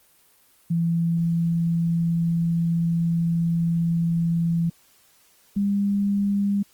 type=tone pair in turn; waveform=sine; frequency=167.8 / 200.7 Hz; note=E3 / G3; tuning=+31 / +41 cents; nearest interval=minor third; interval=310 cents; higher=second; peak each=-19 dBFS; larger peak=neither; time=0.7-4.7 / 5.56-6.63 s; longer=first; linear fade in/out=10 ms; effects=white hiss -58 dBFS RMS until 6.73 s + Opus 24 kbps